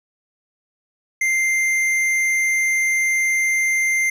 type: tone with tanh clipping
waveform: sine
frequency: 2093 Hz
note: C7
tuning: in tune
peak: -18 dBFS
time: 1.21-4.1 s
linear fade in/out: 5 ms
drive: 12 dB
effects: none